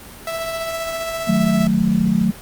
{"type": "tone with tremolo", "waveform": "sawtooth", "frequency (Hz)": 659.3, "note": "E5", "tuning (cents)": 0, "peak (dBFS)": -18, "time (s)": [0.27, 1.67], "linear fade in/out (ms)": 2, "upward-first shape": "sine", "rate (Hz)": 15, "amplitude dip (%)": 30}
{"type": "chord", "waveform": "sine", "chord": "D# diminished", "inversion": "none", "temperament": "equal", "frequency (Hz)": [155.56, 185, 220], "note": ["D#3", "F#3", "A3"], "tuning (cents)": [0, 0, 0], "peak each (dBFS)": [-23, -17, -17], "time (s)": [1.27, 2.32], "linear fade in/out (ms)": 20}
{"effects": ["pink hiss -38 dBFS RMS until 2.41 s", "Opus 32 kbps"]}